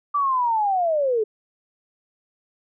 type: linear sweep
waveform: sine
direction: down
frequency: 1174.7 to 415.3 Hz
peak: -18 dBFS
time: 0.14-1.24 s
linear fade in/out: 10 ms
effects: none